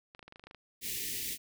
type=clicks; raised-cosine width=0.3 ms; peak=-34 dBFS; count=11; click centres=0.149 / 0.193 / 0.228 / 0.28 / 0.324 / 0.359 / 0.396 / 0.439 / 0.47 / 0.511 / 0.547 s
type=band-stop noise; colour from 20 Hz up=white; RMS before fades=-37 dBFS; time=0.81-1.38 s; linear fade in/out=50 ms; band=460 to 1800 Hz; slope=96 dB/octave
effects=none